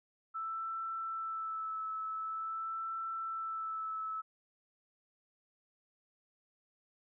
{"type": "tone with vibrato", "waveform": "sine", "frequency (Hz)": 1318.5, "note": "E6", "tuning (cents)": 0, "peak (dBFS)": -36, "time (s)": [0.34, 4.22], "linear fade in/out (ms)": 20, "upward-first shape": "sine", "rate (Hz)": 0.46, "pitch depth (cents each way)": 20, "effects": []}